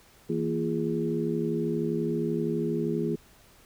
sine tone cluster, 163.3 / 233.9 / 342.5 / 415 Hz, E3 / A#3 / F4 / G#4, -16 / +6 / -34 / -1 cents, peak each -31 dBFS, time 0.29-3.16 s, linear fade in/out 10 ms, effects pink hiss -57 dBFS RMS until 3.65 s

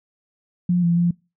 sine tone with pitch steps, 177.1 / 170.8 / 173.2 Hz, F3 / F3 / F3, +24 / -38 / -14 cents, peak -15 dBFS, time 0.69-1.11 s, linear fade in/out 5 ms, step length 140 ms, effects noise-tail reverb RT60 0.3 s tail -26 dB re dry

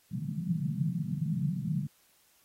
pink band-pass noise, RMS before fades -32 dBFS, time 0.11-1.87 s, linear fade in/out 10 ms, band 140 to 190 Hz, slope 48 dB/octave, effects white hiss -66 dBFS RMS until 2.44 s + AAC 48 kbps

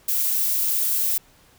violet noise, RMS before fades -22 dBFS, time 0.08-1.18 s, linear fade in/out 5 ms, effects pink hiss -55 dBFS RMS until 1.58 s

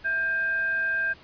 sine tone with frequency modulation, 1591 Hz, G6, 25 cents sharp, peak -23 dBFS, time 0.04-1.14 s, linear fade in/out 20 ms, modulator 931 Hz, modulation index 0.23, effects pink hiss -51 dBFS RMS until 1.23 s + resampled to 11025 Hz

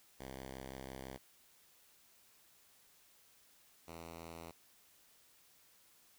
5% pulse tone pair in turn, 66 / 83.15 Hz, C2 / E2, +16 / +16 cents, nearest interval major third, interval 400 cents, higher second, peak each -35 / -37 dBFS, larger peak first, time 0.19-1.18 / 3.87-4.52 s, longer first, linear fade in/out 20 ms, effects white hiss -67 dBFS RMS until 6.18 s

